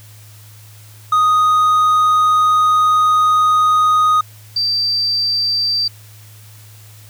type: tone pair in turn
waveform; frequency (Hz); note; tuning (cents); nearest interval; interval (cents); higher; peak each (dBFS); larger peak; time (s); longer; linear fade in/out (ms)
triangle / sine; 1244.5 / 4674; D#6 / D8; 0 / -9; octave + major seventh; 2291; second; -8 / -14; first; 1.12-4.21 / 4.56-5.88; first; 5
effects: added 106 Hz sine -39 dBFS peak until 7.09 s + white hiss -45 dBFS RMS until 7.09 s